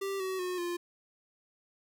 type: tone with pitch steps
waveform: square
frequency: 392 / 377.1 / 362.8 / 349 Hz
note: G4 / F#4 / F#4 / F4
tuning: 0 / +33 / -34 / -1 cents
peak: -33 dBFS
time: 0.01-0.77 s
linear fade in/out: 10 ms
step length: 190 ms
effects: none